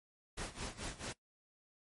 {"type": "noise with tremolo", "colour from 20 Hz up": "pink", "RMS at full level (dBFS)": -41, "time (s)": [0.37, 1.13], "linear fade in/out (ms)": 10, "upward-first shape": "sine", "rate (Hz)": 4.6, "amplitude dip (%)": 85, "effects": ["noise-tail reverb RT60 0.1 s tail -18 dB re dry", "MP3 48 kbps"]}